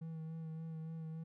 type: tone with vibrato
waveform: triangle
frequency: 161 Hz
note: E3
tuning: 41 cents flat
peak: -40 dBFS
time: 0.01-1.24 s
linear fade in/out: 10 ms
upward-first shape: sine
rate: 3.5 Hz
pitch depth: 22 cents each way
effects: none